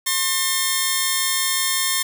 5% pulse tone pair together, 1066.9 / 1800 Hz, C6 / A6, +33 / +39 cents, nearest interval major sixth, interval 906 cents, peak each -10 dBFS, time 0.06-2.03 s, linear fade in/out 10 ms, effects 7-bit

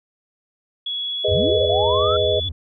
sine tone with pitch glide, 3365 to 3428 Hz, G#7 to A7, +22 to -46 cents, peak -23 dBFS, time 0.86-2.49 s, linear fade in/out 5 ms, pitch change +32 cents, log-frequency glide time 1.03-2.09 s
sine chord, G# minor, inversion none, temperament just, 415.3 / 498.4 / 623 Hz, G#4 / B4 / D#5, 0 / +16 / +2 cents, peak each -22 / -22 / -20 dBFS, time 1.24-2.4 s, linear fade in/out 10 ms
triangle tone with vibrato, 87.31 Hz, F2, in tune, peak -24 dBFS, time 1.28-2.52 s, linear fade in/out 5 ms, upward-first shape sine, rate 12 Hz, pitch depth 230 cents each way
sine linear sweep, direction up, 65.2 to 1377 Hz, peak -21 dBFS, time 1.31-2.17 s, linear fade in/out 10 ms
effects none

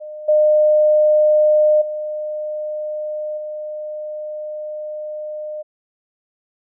sine tone with level steps, 608 Hz, D#5, 40 cents flat, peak -29 / -10 / -22 / -25 dBFS, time 0-5.63 s, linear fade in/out 20 ms, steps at 0.28 / 1.81 / 3.37 s, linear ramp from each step 10 ms, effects none

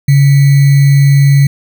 sine tone with sample-and-hold, 140 Hz, C#3, 18 cents sharp, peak -3 dBFS, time 0.08-1.47 s, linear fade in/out 5 ms, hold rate 2100 Hz, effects none

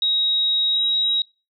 sine tone with pitch glide, 3800 to 3826 Hz, A#7 to A#7, +33 to +44 cents, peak -17 dBFS, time 0.02-1.22 s, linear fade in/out 2 ms, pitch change +11 cents, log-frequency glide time 0.72-0.79 s, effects noise-tail reverb RT60 0.3 s tail -25 dB re dry

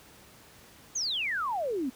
sine exponential sweep, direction down, 6750 to 240 Hz, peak -28 dBFS, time 0.95-1.9 s, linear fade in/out 10 ms, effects pink hiss -54 dBFS RMS until 1.95 s + high-pass 60 Hz 12 dB/octave

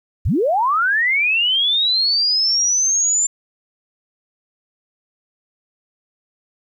sine linear sweep, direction up, 43.65 to 7230 Hz, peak -14 dBFS, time 0.25-3.27 s, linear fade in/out 10 ms, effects 9-bit

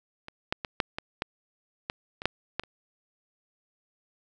clicks, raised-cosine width 0.3 ms, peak -24 / -10 / -16 / -7 / -16 / -12 / -14 / -21 / -7 / -12 / -30 dBFS, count 11, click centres 0.284 / 0.525 / 0.648 / 0.802 / 0.985 / 1.221 / 1.899 / 2.219 / 2.256 / 2.596 / 2.636 s, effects none

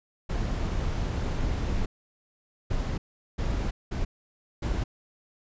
brown noise bursts at uneven times, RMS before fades -28 dBFS, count 5, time 0.29-1.86 / 2.7-2.98 / 3.38-3.71 / 3.91-4.05 / 4.62-4.84 s, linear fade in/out 10 ms, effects resampled to 16000 Hz

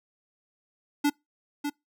square tone with echo, 290.5 Hz, D4, 19 cents flat, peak -21 dBFS, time 1.04-1.1 s, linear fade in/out 10 ms, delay 600 ms, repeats 1, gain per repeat -7 dB, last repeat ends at 1.7 s, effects noise-tail reverb RT60 0.2 s tail -25 dB re dry

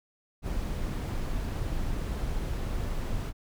brown noise, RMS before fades -31 dBFS, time 0.42-3.33 s, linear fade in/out 50 ms, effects none

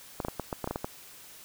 clicks, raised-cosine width 1 ms, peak -17 dBFS, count 10, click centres 0.202 / 0.249 / 0.284 / 0.397 / 0.528 / 0.643 / 0.675 / 0.71 / 0.759 / 0.845 s, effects white hiss -50 dBFS RMS until 1.44 s

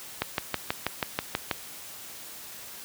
click train, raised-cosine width 0.3 ms, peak -9 dBFS, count 9, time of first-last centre 0.22-1.512 s, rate 6.19 Hz, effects white hiss -43 dBFS RMS until 2.84 s + high-pass 60 Hz 12 dB/octave

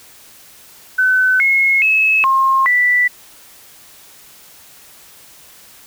sine tone with pitch steps, 1514 / 2168 / 2586 / 1068 / 1971 Hz, F#6 / C#7 / E7 / C6 / B6, +39 / -39 / -34 / +35 / -4 cents, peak -10 dBFS, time 0.98-3.08 s, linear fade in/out 10 ms, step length 420 ms, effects white hiss -43 dBFS RMS until 5.86 s

